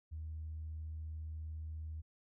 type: tone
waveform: sine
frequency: 78.6 Hz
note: D#2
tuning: 18 cents sharp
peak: -40 dBFS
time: 0.11-2.02 s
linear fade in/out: 20 ms
effects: tanh soft clip ceiling -36 dBFS